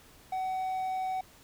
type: tone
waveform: triangle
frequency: 752 Hz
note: F#5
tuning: 28 cents sharp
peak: -28 dBFS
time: 0.32-1.21 s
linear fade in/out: 5 ms
effects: pink hiss -57 dBFS RMS until 1.43 s